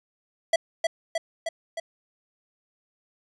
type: tone with echo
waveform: square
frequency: 659.3 Hz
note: E5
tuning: in tune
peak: -18 dBFS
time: 0.53-0.56 s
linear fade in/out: 5 ms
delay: 310 ms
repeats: 4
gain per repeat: -3 dB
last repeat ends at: 1.8 s
effects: resampled to 22050 Hz